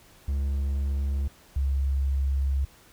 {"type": "tone pair in turn", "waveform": ["triangle", "sine"], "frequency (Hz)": [69.3, 68.23], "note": ["C#2", "C#2"], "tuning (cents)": [0, -27], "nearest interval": "unison", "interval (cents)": 27, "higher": "first", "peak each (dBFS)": [-22, -22], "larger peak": "neither", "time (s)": [[0.28, 1.28], [1.56, 2.65]], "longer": "second", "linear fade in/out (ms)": 5, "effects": ["pink hiss -55 dBFS RMS until 2.92 s"]}